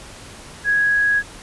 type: tone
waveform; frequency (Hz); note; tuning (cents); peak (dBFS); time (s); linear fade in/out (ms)
sine; 1661.2; G#6; 0; -14; 0.64-1.23; 50
effects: pink hiss -39 dBFS RMS until 1.42 s + resampled to 24000 Hz